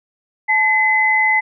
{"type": "tone pair together", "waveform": "sine", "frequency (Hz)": [866, 2033], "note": ["A5", "B6"], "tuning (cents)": [-28, 50], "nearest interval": "octave + minor third", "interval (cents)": 1478, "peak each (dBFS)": [-18, -13], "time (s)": [0.48, 1.41], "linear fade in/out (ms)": 20, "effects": []}